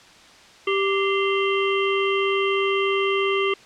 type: harmonic tone with a mistuned harmonic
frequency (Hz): 392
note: G4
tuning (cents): 0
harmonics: 1 / 3 / 5 / 7 / 8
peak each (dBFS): -21 / -26 / -28 / -29 / -30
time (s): 0.67-3.54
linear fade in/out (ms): 5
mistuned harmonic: 5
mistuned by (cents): +97
effects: white hiss -48 dBFS RMS until 3.65 s + low-pass 5000 Hz 12 dB/octave